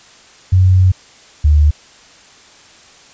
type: tone pair in turn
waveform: sine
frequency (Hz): 92.8 / 74.57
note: F#2 / D2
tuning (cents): +6 / +27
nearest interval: major third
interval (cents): 379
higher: first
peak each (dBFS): -6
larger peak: neither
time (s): 0.52-0.92 / 1.44-1.71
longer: first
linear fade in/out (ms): 10
effects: white hiss -43 dBFS RMS until 3.13 s + resampled to 16000 Hz